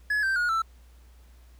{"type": "tone with pitch steps", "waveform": "triangle", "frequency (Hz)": [1695, 1563.3, 1441.9, 1329.9], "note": ["G#6", "G6", "F#6", "E6"], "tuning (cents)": [35, -5, -45, 15], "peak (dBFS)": -21, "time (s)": [0.1, 0.62], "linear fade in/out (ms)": 5, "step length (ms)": 130, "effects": ["added 60 Hz sine -50 dBFS peak until 1.59 s", "pink hiss -63 dBFS RMS until 1.59 s"]}